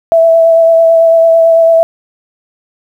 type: tone with vibrato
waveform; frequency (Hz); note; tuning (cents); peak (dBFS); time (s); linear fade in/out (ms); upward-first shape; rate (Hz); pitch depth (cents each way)
sine; 659.3; E5; 0; -3; 0.12-1.83; 0; sine; 9; 15
effects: 7-bit